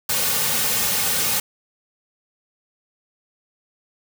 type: noise with comb filter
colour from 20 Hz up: white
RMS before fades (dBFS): -21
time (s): 0.09-1.4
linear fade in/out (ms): 5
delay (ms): 3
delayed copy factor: -0.75
effects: none